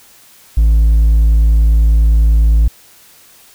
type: tone with hard clipping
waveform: sine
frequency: 55 Hz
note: A1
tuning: in tune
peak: -7 dBFS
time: 0.57-2.68 s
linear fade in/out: 5 ms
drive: 2 dB
effects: white hiss -44 dBFS RMS until 3.54 s